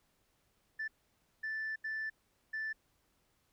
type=tone bursts at uneven times; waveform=sine; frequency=1760 Hz; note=A6; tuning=in tune; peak=-34 dBFS; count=4; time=0.79-0.88 / 1.43-1.76 / 1.84-2.1 / 2.53-2.73 s; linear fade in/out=10 ms; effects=tanh soft clip ceiling -33 dBFS + pink hiss -75 dBFS RMS until 3.52 s